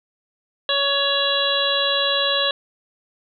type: harmonic tone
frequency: 560 Hz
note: C#5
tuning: 18 cents sharp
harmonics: 1 / 2 / 3 / 5 / 6 / 7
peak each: -24 / -27 / -26 / -27 / -23 / -23 dBFS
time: 0.69-2.51 s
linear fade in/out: 2 ms
effects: none